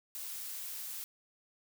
blue noise, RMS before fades -42 dBFS, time 0.15-1.04 s, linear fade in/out 0 ms, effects none

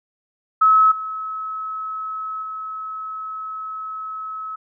sine tone with level steps, 1290 Hz, E6, 38 cents flat, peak -10 / -25 / -27 dBFS, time 0.61-4.56 s, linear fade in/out 10 ms, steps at 0.91 / 2.42 s, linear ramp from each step 10 ms, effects none

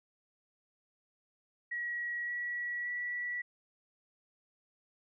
sine tone with pitch steps, 1915 / 1931.7 / 1948.5 Hz, A#6 / B6 / B6, +46 / -39 / -24 cents, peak -34 dBFS, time 1.71-3.42 s, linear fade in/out 10 ms, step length 570 ms, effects none

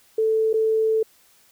sine tone with dropouts, 441 Hz, A4, 4 cents sharp, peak -17 dBFS, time 0.18-1.03 s, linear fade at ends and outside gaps 5 ms, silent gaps 0.531-0.539 s, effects white hiss -57 dBFS RMS until 1.51 s

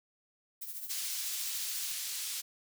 violet noise with tremolo, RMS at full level -39 dBFS, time 0.61-1.93 s, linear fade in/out 10 ms, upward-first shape triangle, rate 14 Hz, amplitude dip 65%
pink band-pass noise, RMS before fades -38 dBFS, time 0.89-2.42 s, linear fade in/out 20 ms, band 4100 to 16000 Hz, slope 12 dB/octave
effects none

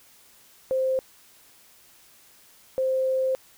sine tone pair in turn, 523.3 / 523.3 Hz, C5 / C5, 0 / 0 cents, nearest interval unison, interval 0 cents, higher neither, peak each -21 dBFS, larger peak neither, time 0.71-0.99 / 2.78-3.35 s, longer second, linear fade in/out 0 ms, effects white hiss -55 dBFS RMS until 3.57 s

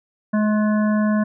harmonic tone with a mistuned harmonic, 212.2 Hz, G#3, 38 cents sharp, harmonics 1 / 3 / 5 / 7 / 8, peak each -16 / -26 / -30 / -33 / -34 dBFS, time 0.33-1.24 s, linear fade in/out 10 ms, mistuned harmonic 8, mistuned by +23 cents, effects none

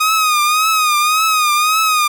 sawtooth tone with vibrato, 1244.5 Hz, D#6, in tune, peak -8 dBFS, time 0-2.08 s, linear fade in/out 10 ms, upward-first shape triangle, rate 1.8 Hz, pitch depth 83 cents each way, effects none

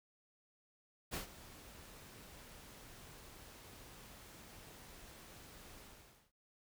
pink noise with ADSR envelope, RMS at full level -40 dBFS, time 1.11-6.32 s, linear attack 32 ms, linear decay 120 ms, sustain -16 dB, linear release 520 ms, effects none

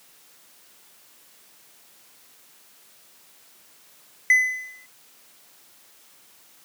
triangle tone with exponential decay, 2016 Hz, B6, 35 cents sharp, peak -9 dBFS, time 4.3-4.86 s, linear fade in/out 2 ms, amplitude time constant 120 ms, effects white hiss -54 dBFS RMS until 6.64 s + high-pass 150 Hz 12 dB/octave

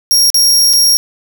sawtooth tone with dropouts, 5588 Hz, F8, in tune, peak -4 dBFS, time 0.11-0.97 s, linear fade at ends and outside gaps 0 ms, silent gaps 0.302-0.344 / 0.731-0.735 s, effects none

